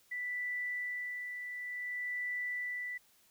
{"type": "tone with tremolo", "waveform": "sine", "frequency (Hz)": 1975.5, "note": "B6", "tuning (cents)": 0, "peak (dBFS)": -34, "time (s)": [0.11, 2.98], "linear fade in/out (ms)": 10, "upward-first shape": "sine", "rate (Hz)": 0.56, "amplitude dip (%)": 45, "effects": ["white hiss -67 dBFS RMS until 3.3 s"]}